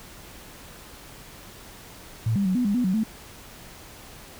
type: tone with pitch steps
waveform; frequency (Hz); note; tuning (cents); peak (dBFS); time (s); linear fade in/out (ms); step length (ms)
sine; 112.5 / 199.2 / 185.8 / 247.8 / 202.6 / 246.9 / 186.8 / 219.9; A2 / G3 / F#3 / B3 / G#3 / B3 / F#3 / A3; +39 / +28 / +7 / +6 / -43 / 0 / +17 / -1; -20; 2.26-3.036; 5; 97
effects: pink hiss -45 dBFS RMS until 4.39 s